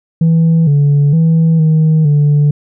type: tone with pitch steps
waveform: sine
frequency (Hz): 164 / 143.9 / 162.9 / 157.3 / 146.7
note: E3 / D3 / E3 / D#3 / D3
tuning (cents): -9 / -35 / -20 / +19 / -2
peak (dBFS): -4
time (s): 0.21-2.51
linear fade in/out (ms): 5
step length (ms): 460
effects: tanh soft clip ceiling -5 dBFS